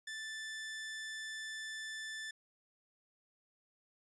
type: tone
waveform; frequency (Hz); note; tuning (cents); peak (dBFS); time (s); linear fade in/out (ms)
sawtooth; 1760; A6; 0; -38; 0.07-2.31; 5
effects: resampled to 22050 Hz